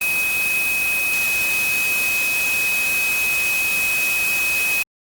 sine tone in noise, 2537 Hz, D#7, 33 cents sharp, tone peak -18 dBFS, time 0.01-4.83 s, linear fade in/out 5 ms, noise white, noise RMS -26 dBFS, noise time 0.01-4.83 s, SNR +5 dB, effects Opus 24 kbps

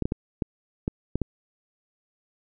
clicks, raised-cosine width 3 ms, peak -12 dBFS, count 7, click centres 0.023 / 0.055 / 0.121 / 0.422 / 0.879 / 1.156 / 1.217 s, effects none

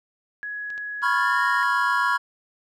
sine tone with pitch glide, 1676 to 1838.3 Hz, G#6 to A#6, +15 to -25 cents, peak -29 dBFS, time 0.43-1.63 s, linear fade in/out 0 ms, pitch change +160 cents, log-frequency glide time 1.01-1.44 s
clicks, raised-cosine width 0.2 ms, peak -29 / -27 / -32 / -35 dBFS, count 4, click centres 0.703 / 0.779 / 1.019 / 1.209 s
triangle chord, C# dominant seventh, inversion third, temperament equal with one note detuned, 987.8 / 1094.7 / 1396.9 / 1661.2 Hz, B5 / C#6 / E#6 / G#6, 0 / -22 / 0 / 0 cents, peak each -23 dBFS, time 1.02-2.18 s, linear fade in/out 20 ms
effects none

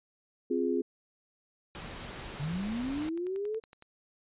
sine chord, F minor, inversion second, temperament equal, 261.6 / 349.2 / 415.3 Hz, C4 / F4 / Ab4, 0 / 0 / 0 cents, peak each -31 dBFS, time 0.5-0.82 s, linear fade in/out 10 ms
pink noise, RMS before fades -42 dBFS, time 1.75-3.09 s, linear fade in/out 0 ms
sine linear sweep, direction up, 136.8 to 451.2 Hz, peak -31 dBFS, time 2.39-3.6 s, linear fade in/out 20 ms
click train, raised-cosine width 0.3 ms, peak -36 dBFS, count 14, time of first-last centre 2.62-3.824 s, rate 10.8 Hz
effects resampled to 8000 Hz

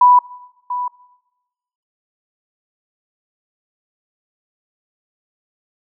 sine tone with echo, 987.8 Hz, B5, in tune, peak -6 dBFS, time 0.01-0.19 s, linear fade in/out 5 ms, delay 690 ms, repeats 1, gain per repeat -13 dB, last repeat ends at 0.88 s, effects noise-tail reverb RT60 1.0 s tail -20 dB re dry

